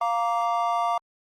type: chord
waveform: triangle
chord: Bb major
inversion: second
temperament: just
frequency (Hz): 699.2 / 932.3 / 1165.4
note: F5 / Bb5 / D6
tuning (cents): +2 / 0 / -14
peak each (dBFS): -23 / -26 / -25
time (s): 0.01-0.98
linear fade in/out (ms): 5
effects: Opus 24 kbps